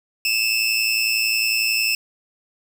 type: tone pair together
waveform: 25% pulse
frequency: 2589 / 2700 Hz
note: E7 / E7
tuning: -32 / +41 cents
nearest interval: minor second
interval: 73 cents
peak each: -17 dBFS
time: 0.25-1.95 s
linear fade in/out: 2 ms
effects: 8-bit